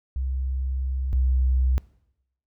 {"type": "tone pair in turn", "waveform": "sine", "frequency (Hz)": [65.41, 64.29], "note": ["C2", "C2"], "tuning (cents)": [0, -30], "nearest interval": "unison", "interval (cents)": 30, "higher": "first", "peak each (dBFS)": [-24, -18], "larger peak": "second", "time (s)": [[0.16, 1.13], [1.13, 1.78]], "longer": "first", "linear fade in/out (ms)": 0, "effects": ["noise-tail reverb RT60 0.8 s tail -21 dB re dry"]}